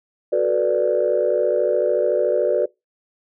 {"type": "chord", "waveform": "sine", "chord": "B minor seventh", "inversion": "second", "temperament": "equal", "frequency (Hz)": [370, 440, 493.9, 587.3], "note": ["F#4", "A4", "B4", "D5"], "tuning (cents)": [0, 0, 0, 0], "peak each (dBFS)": [-22, -23, -20, -19], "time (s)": [0.32, 2.66], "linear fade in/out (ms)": 10, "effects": ["noise-tail reverb RT60 0.2 s tail -23 dB re dry", "tanh soft clip ceiling -8 dBFS"]}